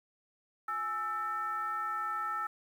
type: tone with frequency modulation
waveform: sine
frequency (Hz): 1318.5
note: E6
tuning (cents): 0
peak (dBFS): -32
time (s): 0.68-2.47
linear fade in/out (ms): 5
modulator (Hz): 481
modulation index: 0.63
effects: 10-bit